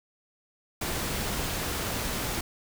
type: noise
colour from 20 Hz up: pink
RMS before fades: -31 dBFS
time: 0.81-2.41 s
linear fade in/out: 5 ms
effects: none